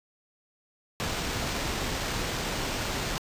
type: noise with sample-and-hold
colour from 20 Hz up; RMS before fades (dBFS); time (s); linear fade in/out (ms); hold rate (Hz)
pink; -31; 1-3.18; 0; 11025
effects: resampled to 32000 Hz